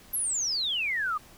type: exponential sweep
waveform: sine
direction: down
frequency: 11890 to 1174.7 Hz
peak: -26 dBFS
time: 0.13-1.18 s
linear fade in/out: 10 ms
effects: pink hiss -53 dBFS RMS until 1.37 s